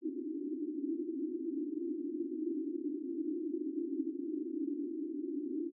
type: band-pass noise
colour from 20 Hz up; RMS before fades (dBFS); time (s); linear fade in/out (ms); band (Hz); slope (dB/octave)
white; -38; 0.01-5.72; 50; 270 to 350; 96
effects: none